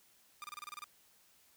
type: tone bursts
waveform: sawtooth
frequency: 1200 Hz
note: D6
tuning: 37 cents sharp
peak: -39 dBFS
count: 9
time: 0.42-0.841 s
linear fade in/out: 0 ms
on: 21 ms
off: 29 ms
effects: white hiss -67 dBFS RMS until 1.56 s